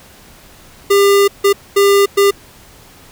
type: tone bursts at uneven times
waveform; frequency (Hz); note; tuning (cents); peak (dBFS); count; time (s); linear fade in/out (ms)
square; 400.2; G4; +36; -8; 4; 0.9-1.28 / 1.44-1.53 / 1.76-2.06 / 2.17-2.31; 10
effects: pink hiss -42 dBFS RMS until 3.11 s